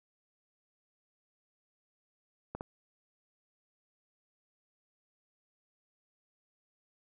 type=clicks; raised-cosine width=1 ms; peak=-24 dBFS; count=2; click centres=2.55 / 2.609 s; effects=none